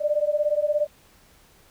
sine beating tone pair, 587.3 / 604.3 Hz, D5 / D5, 0 / +49 cents, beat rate 17 Hz, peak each -23 / -23 dBFS, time 0-0.87 s, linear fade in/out 20 ms, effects pink hiss -56 dBFS RMS until 1.7 s

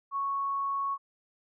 sine tone, 1107 Hz, C#6, 3 cents flat, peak -28 dBFS, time 0.11-0.98 s, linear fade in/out 50 ms, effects none

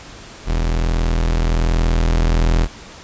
40% pulse tone with level ramp, 41.2 Hz, E1, in tune, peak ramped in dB -15 to -11 dBFS, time 0.45-2.68 s, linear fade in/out 50 ms, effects pink hiss -38 dBFS RMS until 3.03 s + resampled to 16000 Hz

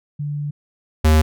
sine / square tone pair in turn, 146.3 / 77.9 Hz, D3 / D#2, -6 / +3 cents, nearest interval major seventh, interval 1091 cents, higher first, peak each -22 / -11 dBFS, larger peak second, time 0.19-0.51 / 1.04-1.22 s, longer first, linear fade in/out 10 ms, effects none

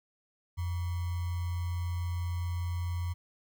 sine tone with sample-and-hold, 87.31 Hz, F2, in tune, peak -30 dBFS, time 0.57-3.14 s, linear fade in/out 20 ms, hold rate 1050 Hz, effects none

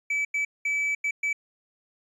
triangle tone bursts at uneven times, 2300 Hz, D7, 37 cents flat, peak -22 dBFS, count 5, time 0.1-0.25 / 0.34-0.45 / 0.65-0.95 / 1.04-1.11 / 1.23-1.33 s, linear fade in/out 5 ms, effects resampled to 24000 Hz

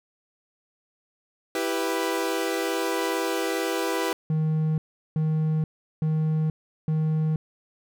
sawtooth chord, E minor, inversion none, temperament equal, 329.6 / 392 / 493.9 Hz, E4 / G4 / B4, 0 / 0 / 0 cents, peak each -25 dBFS, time 1.55-4.13 s, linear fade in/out 2 ms
triangle tone bursts, 156.6 Hz, D#3, 11 cents sharp, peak -19 dBFS, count 4, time 4.3-7.36 s, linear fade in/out 2 ms, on 480 ms, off 380 ms
effects none

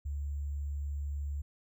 sine tone with sample-and-hold, 71.7 Hz, D2, 41 cents flat, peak -33 dBFS, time 0.05-1.42 s, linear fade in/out 10 ms, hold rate 7350 Hz, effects none

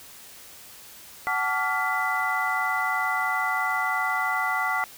sine tone cluster, 749 / 872 / 1150 / 1402 / 1997 Hz, F#5 / A5 / D6 / F6 / B6, +21 / -16 / -37 / +6 / +19 cents, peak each -30 / -31 / -29 / -29 / -28 dBFS, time 1.27-4.84 s, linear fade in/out 0 ms, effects white hiss -46 dBFS RMS until 4.97 s

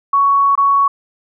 sine tone with dropouts, 1116 Hz, C#6, 11 cents sharp, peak -9 dBFS, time 0.13-0.88 s, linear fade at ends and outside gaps 5 ms, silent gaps 0.554-0.576 s, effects none

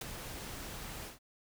pink noise with ADSR envelope, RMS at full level -36 dBFS, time 0.01-1.19 s, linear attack 4 ms, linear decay 15 ms, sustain -8 dB, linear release 140 ms, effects none

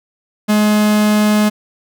45% pulse tone, 211.1 Hz, G#3, 29 cents sharp, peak -10 dBFS, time 0.48-1.5 s, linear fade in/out 20 ms, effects none

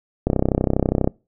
click train, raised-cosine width 2 ms, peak -4 dBFS, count 27, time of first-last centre 0.27-1.075 s, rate 32.3 Hz, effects noise-tail reverb RT60 0.3 s tail -24 dB re dry

